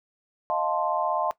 sine chord, F dominant seventh, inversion third, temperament equal, 622.3 / 698.5 / 880 / 1046.5 Hz, Eb5 / F5 / A5 / C6, 0 / 0 / 0 / 0 cents, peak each -29 dBFS, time 0.5-1.31 s, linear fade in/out 0 ms, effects noise-tail reverb RT60 0.1 s tail -17 dB re dry

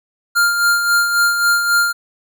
square tone with tremolo, 1400 Hz, F6, 4 cents sharp, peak -11 dBFS, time 0.35-1.93 s, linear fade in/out 20 ms, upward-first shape sine, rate 3.7 Hz, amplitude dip 50%, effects none

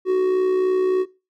triangle tone with amplitude modulation, 372.4 Hz, F#4, 11 cents sharp, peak -12 dBFS, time 0.05-1.06 s, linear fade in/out 50 ms, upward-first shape sine, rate 63.4 Hz, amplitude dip 40%, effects noise-tail reverb RT60 0.3 s tail -22 dB re dry

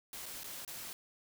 white noise with dropouts, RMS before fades -45 dBFS, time 0.13-0.93 s, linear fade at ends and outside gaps 1 ms, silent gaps 0.258-0.262 / 0.434-0.442 / 0.649-0.677 s, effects none

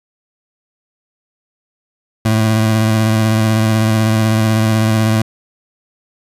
25% pulse tone with vibrato, 110 Hz, A2, in tune, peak -7 dBFS, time 2.25-5.22 s, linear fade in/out 5 ms, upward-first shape sine, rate 16 Hz, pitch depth 27 cents each way, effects resampled to 32000 Hz

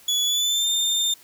30% pulse tone with pitch glide, 3408 to 3611 Hz, G#7 to A7, +44 to +44 cents, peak -17 dBFS, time 0.08-1.14 s, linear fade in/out 5 ms, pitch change +100 cents, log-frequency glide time 0.25-0.68 s, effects white hiss -51 dBFS RMS until 1.23 s

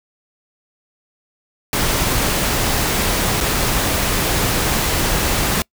pink noise with dropouts, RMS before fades -18 dBFS, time 1.73-5.62 s, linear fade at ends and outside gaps 1 ms, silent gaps 3.404-3.409 s, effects noise-tail reverb RT60 0.1 s tail -26 dB re dry

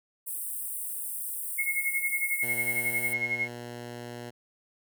pink high-pass noise, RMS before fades -35 dBFS, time 0.26-3.14 s, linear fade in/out 20 ms, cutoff 8400 Hz, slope 96 dB/octave
sine tone with tremolo, 2164 Hz, C#7, 42 cents flat, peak -24 dBFS, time 1.58-3.48 s, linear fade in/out 10 ms, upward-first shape sine, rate 11 Hz, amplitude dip 75%
10% pulse tone, 120 Hz, B2, 49 cents flat, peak -30 dBFS, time 2.42-4.31 s, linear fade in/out 20 ms
effects none

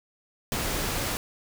pink noise, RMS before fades -29 dBFS, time 0.52-1.17 s, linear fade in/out 0 ms, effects none

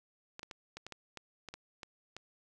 clicks, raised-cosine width 0.2 ms, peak -27 dBFS, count 11, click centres 0.394 / 0.431 / 0.512 / 0.77 / 0.866 / 0.923 / 1.173 / 1.487 / 1.54 / 1.832 / 2.166 s, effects none

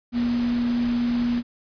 sine tone in noise, 240 Hz, B3, 49 cents flat, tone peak -20 dBFS, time 0.12-1.43 s, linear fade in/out 50 ms, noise pink, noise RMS -36 dBFS, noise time 0.12-1.43 s, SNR +13 dB, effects resampled to 11025 Hz

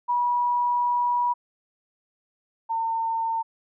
sine tone pair in turn, 970 / 906.6 Hz, B5 / A#5, -31 / -48 cents, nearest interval minor second, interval 117 cents, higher first, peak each -20 / -23 dBFS, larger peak first, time 0.08-1.34 / 2.69-3.43 s, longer first, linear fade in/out 20 ms, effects none

